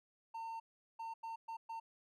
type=tone bursts at uneven times; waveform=triangle; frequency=907 Hz; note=A#5; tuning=48 cents flat; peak=-40 dBFS; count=5; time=0.34-0.6 / 0.99-1.14 / 1.23-1.36 / 1.48-1.57 / 1.69-1.8 s; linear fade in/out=10 ms; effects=none